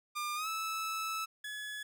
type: tone with pitch glide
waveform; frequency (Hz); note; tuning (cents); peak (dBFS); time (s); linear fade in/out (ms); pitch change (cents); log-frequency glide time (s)
sawtooth; 1200 to 1308.6; D6 to E6; +37 to -13; -31; 0.15-1.26; 20; +150; 0.35-0.48
type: tone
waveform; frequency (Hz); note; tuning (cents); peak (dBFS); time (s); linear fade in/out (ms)
30% pulse; 1700; G#6; +40; -37; 1.44-1.83; 5
effects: none